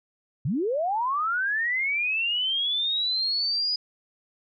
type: linear sweep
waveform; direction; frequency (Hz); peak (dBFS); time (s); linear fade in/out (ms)
sine; up; 111.2 to 4978; -23; 0.45-3.76; 5
effects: none